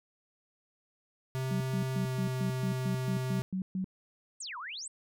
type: tone with pitch glide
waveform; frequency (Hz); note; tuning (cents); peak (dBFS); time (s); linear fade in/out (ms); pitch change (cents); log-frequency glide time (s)
square; 130.81 to 129.08; C3 to C3; 0 to -23; -32; 1.35-3.42; 0; -23; 1.92-2.16
type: tone bursts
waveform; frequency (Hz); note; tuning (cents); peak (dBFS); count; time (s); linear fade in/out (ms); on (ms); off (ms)
sine; 187.7; F#3; +25; -30; 11; 1.51-3.844; 2; 94; 130
type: exponential two-way sweep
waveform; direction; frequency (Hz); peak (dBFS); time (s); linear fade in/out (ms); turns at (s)
sine; down then up; 8900 to 932.3 to 8900; -38; 4.4-4.88; 5; 4.58
effects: none